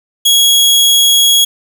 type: tone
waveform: sawtooth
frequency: 3322 Hz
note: G#7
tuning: in tune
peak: -3 dBFS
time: 0.25-1.45 s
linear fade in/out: 10 ms
effects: none